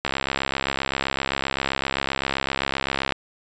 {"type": "click train", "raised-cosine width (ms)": 0.3, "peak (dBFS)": -6, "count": 209, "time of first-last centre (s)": [0.05, 3.122], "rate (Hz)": 67.7, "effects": ["resampled to 16000 Hz"]}